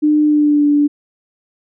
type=tone with pitch glide; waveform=sine; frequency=301.1 to 291.7 Hz; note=D4 to D4; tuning=+43 to -12 cents; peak=-9 dBFS; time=0.02-0.88 s; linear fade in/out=20 ms; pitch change=-55 cents; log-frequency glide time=0.23-0.66 s; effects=none